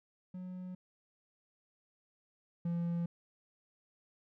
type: tone pair in turn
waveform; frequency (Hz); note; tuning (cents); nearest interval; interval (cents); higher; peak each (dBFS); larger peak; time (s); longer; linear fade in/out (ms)
triangle; 182.8 / 170.9; F#3 / F3; -21 / -37; minor second; 116; first; -39 / -30; second; 0.34-0.75 / 2.65-3.06; neither; 5
effects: none